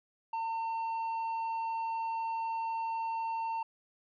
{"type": "tone with tanh clipping", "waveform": "triangle", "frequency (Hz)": 906, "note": "A#5", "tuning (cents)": -50, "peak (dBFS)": -33, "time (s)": [0.33, 3.63], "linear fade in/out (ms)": 5, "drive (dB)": 9, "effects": []}